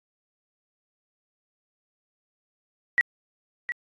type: tone with echo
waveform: sine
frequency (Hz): 1931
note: B6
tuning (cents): -39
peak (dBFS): -16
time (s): 2.98-3.01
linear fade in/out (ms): 0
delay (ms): 710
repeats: 1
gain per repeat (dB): -10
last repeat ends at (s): 3.72
effects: AAC 64 kbps

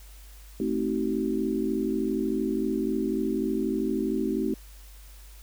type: chord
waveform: sine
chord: A diminished seventh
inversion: none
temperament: just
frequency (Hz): 220 / 264 / 316.8 / 380.2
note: A3 / C4 / Eb4 / Gb4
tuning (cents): 0 / +16 / +31 / +47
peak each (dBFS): -30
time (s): 0.6-4.54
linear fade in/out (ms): 2
effects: added 50 Hz sine -45 dBFS peak until 5.42 s + white hiss -54 dBFS RMS until 5.42 s

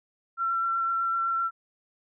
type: tone with vibrato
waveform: sine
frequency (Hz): 1355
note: E6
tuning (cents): +47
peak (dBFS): -24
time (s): 0.37-1.51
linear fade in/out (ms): 50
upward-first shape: triangle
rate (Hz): 7.9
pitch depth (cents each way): 15
effects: none

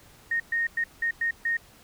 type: tone bursts at uneven times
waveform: sine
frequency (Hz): 1853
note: A#6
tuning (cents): -11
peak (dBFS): -23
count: 6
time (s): 0.31-0.4 / 0.52-0.67 / 0.77-0.84 / 1.02-1.11 / 1.21-1.31 / 1.45-1.57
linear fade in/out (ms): 5
effects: pink hiss -54 dBFS RMS until 1.83 s

